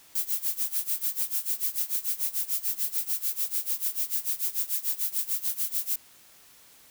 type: noise with tremolo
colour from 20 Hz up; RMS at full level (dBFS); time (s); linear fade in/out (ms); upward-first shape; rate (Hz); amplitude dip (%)
violet; -26; 0.15-5.96; 5; sine; 6.8; 90
effects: white hiss -55 dBFS RMS until 6.9 s

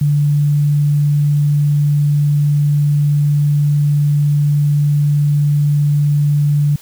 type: tone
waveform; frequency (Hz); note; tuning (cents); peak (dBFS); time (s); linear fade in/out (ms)
sine; 146.1; D3; -9; -10; 0.01-6.76; 5
effects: white hiss -42 dBFS RMS until 6.81 s

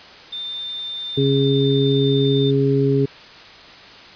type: tone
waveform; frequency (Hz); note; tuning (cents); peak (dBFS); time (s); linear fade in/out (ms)
sine; 3595; A7; +36; -26; 0.32-2.51; 10
type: harmonic tone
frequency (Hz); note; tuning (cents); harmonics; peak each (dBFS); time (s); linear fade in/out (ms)
137.5; C#3; -14; 1 / 2 / 3; -18 / -20 / -18; 1.17-3.06; 10
effects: white hiss -41 dBFS RMS until 4.15 s + resampled to 11025 Hz

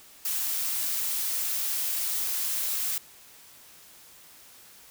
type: noise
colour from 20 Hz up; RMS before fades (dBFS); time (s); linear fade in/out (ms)
blue; -29; 0.25-2.98; 2
effects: white hiss -52 dBFS RMS until 4.9 s

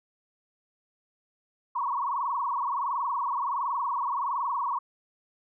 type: tone with frequency modulation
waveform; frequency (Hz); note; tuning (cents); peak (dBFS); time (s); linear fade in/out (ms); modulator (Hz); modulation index
sine; 1037; C6; -16; -26; 1.75-4.79; 10; 21.4; 4.9
effects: none

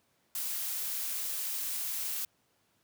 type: noise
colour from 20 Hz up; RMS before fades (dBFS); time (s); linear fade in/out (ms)
blue; -35; 0.35-2.25; 2
effects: pink hiss -72 dBFS RMS until 2.83 s + high-pass 100 Hz 12 dB/octave

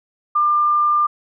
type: tone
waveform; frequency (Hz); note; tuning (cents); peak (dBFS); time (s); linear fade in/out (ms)
sine; 1196; D6; +31; -13; 0.35-1.07; 10
effects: none

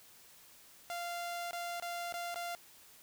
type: tone with dropouts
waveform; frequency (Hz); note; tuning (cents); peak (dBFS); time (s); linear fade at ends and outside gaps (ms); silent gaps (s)
sawtooth; 694; F5; -11; -34; 0.9-2.55; 0; 1.509-1.531 / 1.799-1.824 / 2.124-2.14 / 2.344-2.358
effects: white hiss -59 dBFS RMS until 3.02 s

